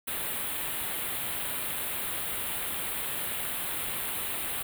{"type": "band-stop noise", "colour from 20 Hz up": "white", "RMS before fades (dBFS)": -33, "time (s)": [0.07, 4.63], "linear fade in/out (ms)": 10, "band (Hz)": [3800, 8700], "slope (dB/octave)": 48, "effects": []}